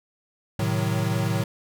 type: chord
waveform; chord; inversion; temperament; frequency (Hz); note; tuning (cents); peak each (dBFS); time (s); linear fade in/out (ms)
square; A diminished seventh; none; equal; 110 / 130.81 / 155.56 / 185; A2 / C3 / Eb3 / Gb3; 0 / 0 / 0 / 0; -26 / -31 / -29 / -30; 0.59-1.44; 5
effects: none